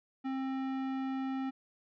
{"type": "tone with tanh clipping", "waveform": "sine", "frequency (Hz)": 265.5, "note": "C4", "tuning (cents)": 25, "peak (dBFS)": -35, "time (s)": [0.24, 1.51], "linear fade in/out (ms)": 20, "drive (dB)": 17, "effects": []}